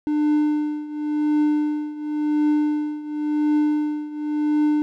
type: tone with tremolo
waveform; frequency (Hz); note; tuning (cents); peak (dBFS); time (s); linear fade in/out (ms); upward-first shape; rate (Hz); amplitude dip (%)
triangle; 299.8; D4; +36; -13; 0.07-4.82; 0; triangle; 0.93; 85
effects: none